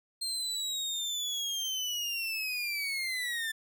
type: linear sweep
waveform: 30% pulse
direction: down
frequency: 4200 to 1760 Hz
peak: -29 dBFS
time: 0.21-3.52 s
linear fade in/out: 10 ms
effects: none